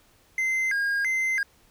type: tone with vibrato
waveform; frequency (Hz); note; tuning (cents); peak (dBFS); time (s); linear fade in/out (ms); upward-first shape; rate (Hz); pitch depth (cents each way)
triangle; 1834; A#6; -29; -21; 0.38-1.43; 2; square; 1.5; 210
effects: pink hiss -60 dBFS RMS until 1.7 s